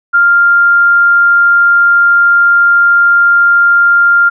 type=tone; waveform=sine; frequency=1396.9 Hz; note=F6; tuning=in tune; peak=-4 dBFS; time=0.13-4.3 s; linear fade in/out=20 ms; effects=none